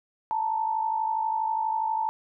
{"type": "tone pair together", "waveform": "sine", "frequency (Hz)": [880, 932.3], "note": ["A5", "A#5"], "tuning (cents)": [0, 0], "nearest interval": "minor second", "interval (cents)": 100, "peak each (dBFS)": [-25, -31], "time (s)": [0.31, 2.09], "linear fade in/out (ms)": 0, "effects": []}